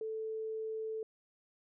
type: tone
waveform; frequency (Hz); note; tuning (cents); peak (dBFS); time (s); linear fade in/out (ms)
sine; 440; A4; 0; -36; 0.01-1.03; 2
effects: none